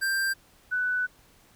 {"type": "tone pair in turn", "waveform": ["square", "sine"], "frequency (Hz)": [1580, 1491.3], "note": ["G6", "F#6"], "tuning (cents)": [13, 13], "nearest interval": "minor second", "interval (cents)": 100, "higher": "first", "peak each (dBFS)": [-25, -24], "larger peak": "second", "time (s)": [[0.01, 0.34], [0.71, 1.07]], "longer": "second", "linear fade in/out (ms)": 20, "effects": ["pink hiss -59 dBFS RMS until 1.55 s"]}